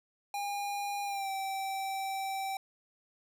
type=tone with pitch glide; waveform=square; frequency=810 to 775.7 Hz; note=G#5 to G5; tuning=-43 to -18 cents; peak=-34 dBFS; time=0.34-2.57 s; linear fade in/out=2 ms; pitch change=-75 cents; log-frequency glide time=1.04-1.3 s; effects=none